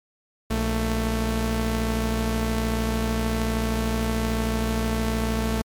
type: tone pair together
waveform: sawtooth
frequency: 58.8 / 222 Hz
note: A#1 / A3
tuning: +16 / +16 cents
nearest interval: octave + major seventh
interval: 2300 cents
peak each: -21 dBFS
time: 0.5-5.62 s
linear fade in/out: 10 ms
effects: MP3 96 kbps